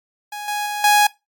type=tone with level steps; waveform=sawtooth; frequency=830.6 Hz; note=G#5; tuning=in tune; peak=-24 / -17 / -19 / -7 dBFS; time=0.32-1.07 s; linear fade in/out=5 ms; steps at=0.48 / 0.66 / 0.84 s; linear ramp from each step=2 ms; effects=noise-tail reverb RT60 0.2 s tail -20 dB re dry + MP3 96 kbps